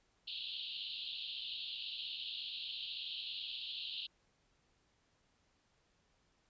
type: band-pass noise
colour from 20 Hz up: pink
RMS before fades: -44 dBFS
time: 0.27-4.07 s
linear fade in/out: 10 ms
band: 2800 to 4300 Hz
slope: 96 dB/octave
effects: pink hiss -75 dBFS RMS until 6.49 s + resampled to 16000 Hz